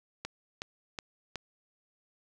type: click train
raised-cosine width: 0.2 ms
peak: -19 dBFS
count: 4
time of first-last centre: 0.25-1.357 s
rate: 2.71 Hz
effects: none